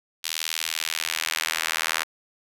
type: tone with high-pass filter sweep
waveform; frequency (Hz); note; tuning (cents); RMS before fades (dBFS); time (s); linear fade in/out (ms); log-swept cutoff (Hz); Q
square; 40.23; E1; -41; -28; 0.23-2.04; 20; 3500 to 1500; 1.1
effects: resampled to 32000 Hz